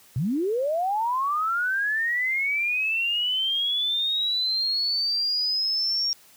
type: linear sweep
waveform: sine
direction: up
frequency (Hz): 110 to 5588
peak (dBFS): -22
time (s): 0.16-6.13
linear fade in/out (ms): 0
effects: white hiss -54 dBFS RMS until 6.36 s + high-pass 60 Hz 12 dB/octave